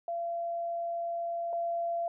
sine tone pair in turn, 682 / 682 Hz, F5 / F5, -41 / -41 cents, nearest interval unison, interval 0 cents, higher neither, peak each -31 / -29 dBFS, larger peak second, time 0.08-1.53 / 1.53-2.08 s, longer first, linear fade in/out 2 ms, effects none

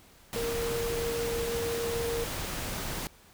sine tone in noise, 466.2 Hz, A#4, in tune, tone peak -30 dBFS, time 0.36-2.24 s, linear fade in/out 0 ms, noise pink, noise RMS -35 dBFS, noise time 0.33-3.07 s, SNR +2 dB, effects pink hiss -57 dBFS RMS until 3.33 s

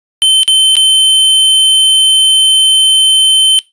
square tone with dropouts, 3083 Hz, G7, 29 cents flat, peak -5 dBFS, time 0.22-3.59 s, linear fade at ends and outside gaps 0 ms, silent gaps 0.433-0.478 / 0.755-0.767 s, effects noise-tail reverb RT60 0.2 s tail -20 dB re dry + resampled to 22050 Hz

